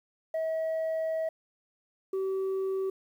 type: tone pair in turn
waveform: sine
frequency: 643 / 383.3 Hz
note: E5 / G4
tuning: -43 / -39 cents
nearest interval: major sixth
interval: 896 cents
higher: first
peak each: -25 dBFS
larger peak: neither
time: 0.34-1.29 / 2.13-2.9 s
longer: first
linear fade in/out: 5 ms
effects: tanh soft clip ceiling -27 dBFS + 10-bit